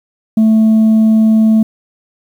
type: tone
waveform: sine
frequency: 220 Hz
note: A3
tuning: in tune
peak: -3 dBFS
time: 0.37-1.63 s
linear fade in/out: 5 ms
effects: tanh soft clip ceiling -5 dBFS + 7-bit